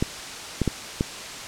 clicks, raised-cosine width 3 ms, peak -8 dBFS, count 4, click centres 0.025 / 0.617 / 0.677 / 1.009 s, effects white hiss -35 dBFS RMS until 1.47 s + low-pass 7000 Hz 12 dB/octave

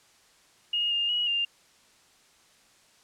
sine tone with pitch steps, 2859 / 2819 / 2907 / 2800 Hz, F7 / F7 / F#7 / F7, +40 / +16 / -31 / +4 cents, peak -24 dBFS, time 0.73-1.45 s, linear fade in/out 5 ms, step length 180 ms, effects white hiss -60 dBFS RMS until 3.03 s + low-pass 8000 Hz 12 dB/octave

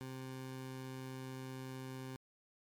20% pulse tone, 130.81 Hz, C3, in tune, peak -39 dBFS, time 0.01-2.16 s, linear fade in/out 0 ms, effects MP3 96 kbps

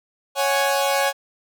sawtooth chord, C# suspended fourth, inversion none, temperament equal, 554.4 / 740 / 830.6 Hz, C#5 / F#5 / G#5, 0 / 0 / 0 cents, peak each -17 / -22 / -19 dBFS, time 0.35-1.13 s, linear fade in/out 50 ms, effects none

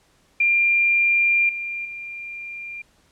sine tone with level steps, 2390 Hz, D7, 30 cents sharp, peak -15 / -26 / -31 dBFS, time 0.4-2.82 s, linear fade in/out 5 ms, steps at 1.49 / 1.85 s, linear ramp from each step 2 ms, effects pink hiss -60 dBFS RMS until 3.11 s + low-pass 10000 Hz 12 dB/octave

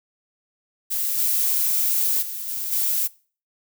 violet noise with level steps, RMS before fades -24 / -21 / -31 / -28 / -22 dBFS, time 0.9-3.08 s, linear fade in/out 20 ms, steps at 1.17 / 2.21 / 2.47 / 2.71 s, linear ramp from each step 20 ms, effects noise-tail reverb RT60 0.4 s tail -22 dB re dry

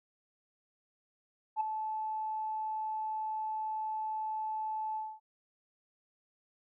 sine tone with ADSR envelope, 869 Hz, A5, 22 cents flat, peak -25 dBFS, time 1.56-5.2 s, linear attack 46 ms, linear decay 8 ms, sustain -8 dB, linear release 240 ms, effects tanh soft clip ceiling -22 dBFS

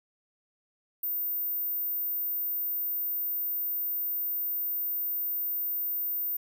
sine tone, 14540 Hz, A#9, 44 cents flat, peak -28 dBFS, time 1.03-6.37 s, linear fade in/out 5 ms, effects none

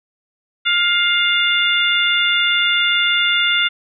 harmonic tone, 703 Hz, F5, 11 cents sharp, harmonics 2 / 3 / 4 / 5, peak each -19 / -19 / -19 / -19 dBFS, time 0.65-3.69 s, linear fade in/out 20 ms, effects none

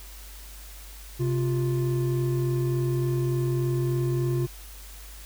triangle tone pair together, 131.44 / 350.9 Hz, C3 / F4, +8 / +8 cents, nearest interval octave + perfect fourth, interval 1700 cents, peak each -22 / -26 dBFS, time 1.19-4.47 s, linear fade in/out 20 ms, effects added 50 Hz sine -42 dBFS peak until 5.25 s + white hiss -47 dBFS RMS until 5.25 s

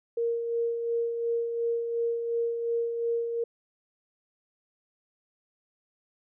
sine tone with tremolo, 466.2 Hz, A#4, in tune, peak -24 dBFS, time 0.17-3.44 s, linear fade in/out 5 ms, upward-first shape sine, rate 2.8 Hz, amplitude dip 45%, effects none

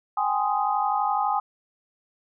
sine chord, Ab major seventh, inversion third, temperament just, 778.7 / 830.6 / 1038.3 / 1245.9 Hz, G5 / Ab5 / C6 / Eb6, -12 / 0 / -14 / +2 cents, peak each -28 / -24 / -30 / -28 dBFS, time 0.17-1.4 s, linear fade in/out 5 ms, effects none

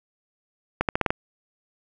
accelerating click train, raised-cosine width 0.5 ms, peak -6 dBFS, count 6, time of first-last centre 0.81-1.105 s, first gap 78 ms, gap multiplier 0.86, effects none

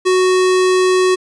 square tone, 370 Hz, F#4, in tune, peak -11 dBFS, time 0.05-1.16 s, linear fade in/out 20 ms, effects resampled to 22050 Hz

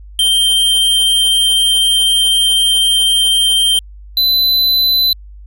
square tone pair in turn, 3152 / 4016 Hz, G7 / B7, +9 / +28 cents, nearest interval major third, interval 419 cents, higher second, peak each -10 dBFS, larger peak neither, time 0.19-3.79 / 4.17-5.13 s, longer first, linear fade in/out 2 ms, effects added 50 Hz sine -32 dBFS peak until 5.46 s

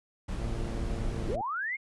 brown noise, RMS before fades -33 dBFS, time 0.28-1.36 s, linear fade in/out 10 ms
click train, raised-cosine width 2 ms, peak -29 dBFS, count 116, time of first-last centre 0.4-1.409 s, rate 114 Hz
sine linear sweep, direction up, 267.7 to 2200 Hz, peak -30 dBFS, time 1.27-1.77 s, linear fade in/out 20 ms
effects resampled to 24000 Hz

